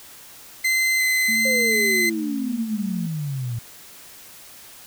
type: tone with vibrato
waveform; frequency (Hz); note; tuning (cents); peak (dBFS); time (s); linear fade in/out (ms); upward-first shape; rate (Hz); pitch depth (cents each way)
40% pulse; 2054; C7; -33; -17; 0.64-2.1; 10; square; 1.4; 8
type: tone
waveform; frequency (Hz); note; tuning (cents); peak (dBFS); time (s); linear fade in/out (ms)
sine; 221.2; A3; +9; -27; 1.28-3.07; 10
type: exponential sweep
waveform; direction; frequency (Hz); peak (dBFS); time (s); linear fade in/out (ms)
sine; down; 537 to 113.8; -24; 1.45-3.59; 5
effects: white hiss -44 dBFS RMS until 4.86 s